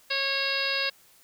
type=harmonic tone with a mistuned harmonic; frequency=547 Hz; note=C#5; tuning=23 cents flat; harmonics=1 / 2 / 3 / 4 / 5 / 6 / 7 / 8 / 9; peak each=-35 / -38 / -32 / -35 / -31 / -39 / -33 / -34 / -33 dBFS; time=0.1-0.9 s; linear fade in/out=10 ms; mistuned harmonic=2; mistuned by=+17 cents; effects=white hiss -58 dBFS RMS until 1.23 s

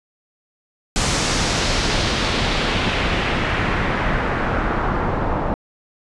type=noise with low-pass filter sweep; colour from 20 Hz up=pink; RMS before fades=-20 dBFS; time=0.96-5.54 s; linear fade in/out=0 ms; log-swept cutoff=7400 to 950 Hz; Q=1.4; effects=resampled to 24000 Hz

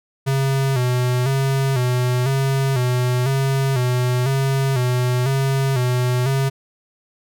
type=tone with vibrato; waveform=square; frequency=130 Hz; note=C3; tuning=11 cents flat; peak=-17 dBFS; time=0.26-6.5 s; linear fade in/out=20 ms; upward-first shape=square; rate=1 Hz; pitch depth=72 cents each way; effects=none

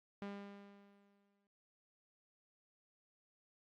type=tone with exponential decay; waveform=sawtooth; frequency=200.8 Hz; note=G3; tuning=42 cents sharp; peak=-38 dBFS; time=0.22-1.47 s; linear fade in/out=0 ms; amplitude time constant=270 ms; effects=low-pass 3000 Hz 12 dB/octave + Opus 48 kbps

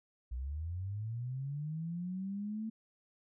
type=linear sweep; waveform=sine; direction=up; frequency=58.27 to 223.7 Hz; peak=-36 dBFS; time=0.31-2.7 s; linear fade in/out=10 ms; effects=none

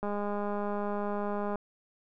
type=click train; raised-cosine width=1 ms; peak=-21 dBFS; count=314; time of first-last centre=0.03-1.557 s; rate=205 Hz; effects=none

